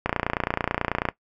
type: click train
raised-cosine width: 0.5 ms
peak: -7 dBFS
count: 31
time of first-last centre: 0.06-1.087 s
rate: 29.2 Hz
effects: noise-tail reverb RT60 0.1 s tail -17 dB re dry